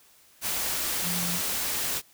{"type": "tone in noise", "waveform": "sine", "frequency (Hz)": 175.3, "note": "F3", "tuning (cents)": 7, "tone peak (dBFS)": -32, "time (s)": [1.02, 1.4], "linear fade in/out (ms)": 50, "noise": "white", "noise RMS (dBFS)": -29, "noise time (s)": [0.41, 2.02], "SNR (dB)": -6, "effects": ["white hiss -58 dBFS RMS until 2.13 s"]}